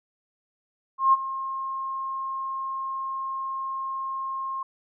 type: tone with ADSR envelope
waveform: sine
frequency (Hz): 1069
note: C6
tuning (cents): +37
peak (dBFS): -13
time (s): 0.98-4.63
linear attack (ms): 150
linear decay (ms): 28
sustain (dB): -15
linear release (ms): 4
effects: none